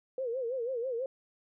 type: tone with vibrato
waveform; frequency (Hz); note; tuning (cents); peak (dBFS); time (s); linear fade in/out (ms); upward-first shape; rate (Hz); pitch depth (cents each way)
sine; 493.9; B4; 0; -31; 0.18-1.06; 2; sine; 6.1; 140
effects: none